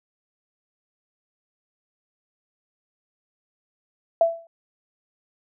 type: tone with exponential decay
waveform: sine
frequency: 667 Hz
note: E5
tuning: 20 cents sharp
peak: -11 dBFS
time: 4.21-4.47 s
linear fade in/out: 2 ms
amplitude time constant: 55 ms
effects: none